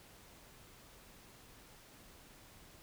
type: silence
effects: pink hiss -59 dBFS RMS until 2.82 s